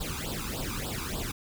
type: noise with flanger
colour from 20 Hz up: pink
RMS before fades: -34 dBFS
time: 0-1.32 s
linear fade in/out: 10 ms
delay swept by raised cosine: 0.23 to 0.84 ms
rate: 3.4 Hz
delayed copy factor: +0.9
effects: none